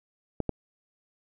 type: clicks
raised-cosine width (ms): 2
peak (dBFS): -14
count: 2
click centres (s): 0.403 / 0.493
effects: none